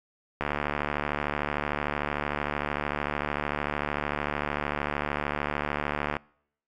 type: click train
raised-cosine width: 0.5 ms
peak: -12 dBFS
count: 423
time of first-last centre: 0.41-6.167 s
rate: 73.3 Hz
effects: noise-tail reverb RT60 0.7 s tail -26 dB re dry + MP3 96 kbps